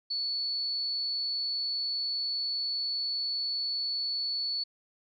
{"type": "tone", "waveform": "sine", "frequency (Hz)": 4435, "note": "C#8", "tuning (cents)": 0, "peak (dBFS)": -29, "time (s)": [0.1, 4.64], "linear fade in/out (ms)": 10, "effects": []}